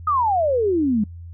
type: exponential sweep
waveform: sine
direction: down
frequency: 1276 to 200 Hz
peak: -16 dBFS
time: 0.07-1.04 s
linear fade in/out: 5 ms
effects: noise-tail reverb RT60 0.1 s tail -25 dB re dry + added 85 Hz sine -34 dBFS peak until 1.33 s